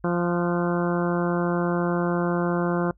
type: harmonic tone with a mistuned harmonic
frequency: 174.3 Hz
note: F3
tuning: 3 cents flat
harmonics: 1 / 2 / 3 / 4 / 5 / 6 / 7 / 8 / 9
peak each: -24 / -26 / -30 / -33 / -37 / -34 / -37 / -36 / -39 dBFS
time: 0.04-2.91 s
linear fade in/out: 2 ms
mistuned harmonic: 9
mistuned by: -60 cents
effects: noise-tail reverb RT60 0.1 s tail -24 dB re dry + added 50 Hz sine -54 dBFS peak until 2.97 s